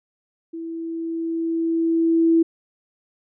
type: tone with level ramp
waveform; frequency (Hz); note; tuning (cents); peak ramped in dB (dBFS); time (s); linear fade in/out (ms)
sine; 329.6; E4; 0; -29 to -12; 0.53-2.43; 10
effects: none